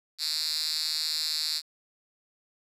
5% pulse tone with high-pass filter, 155.2 Hz, D#3, 4 cents flat, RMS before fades -30 dBFS, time 0.18-1.62 s, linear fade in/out 50 ms, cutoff 4300 Hz, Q 4.2, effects resampled to 32000 Hz + 9-bit

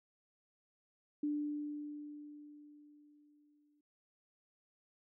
sine tone with exponential decay, 295.4 Hz, D4, 10 cents sharp, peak -32 dBFS, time 1.23-3.81 s, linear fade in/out 5 ms, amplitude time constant 560 ms, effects none

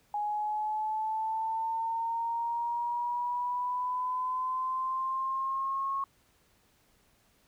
sine linear sweep, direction up, 830.6 to 1095 Hz, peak -29 dBFS, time 0.14-6.04 s, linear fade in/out 2 ms, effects pink hiss -67 dBFS RMS until 7.47 s

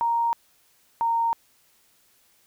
sine tone pair in turn, 932.3 / 923.2 Hz, A#5 / A#5, 0 / -17 cents, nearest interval unison, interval 17 cents, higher first, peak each -20 dBFS, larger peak neither, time 0.01-0.33 / 1.01-1.33 s, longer neither, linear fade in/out 0 ms, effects white hiss -62 dBFS RMS until 2.46 s

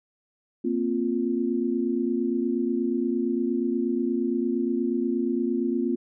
sine chord, Bb suspended second, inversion none, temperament equal, 233.1 / 261.6 / 349.2 Hz, Bb3 / C4 / F4, 0 / 0 / 0 cents, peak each -27 dBFS, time 0.64-5.96 s, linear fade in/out 10 ms, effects none

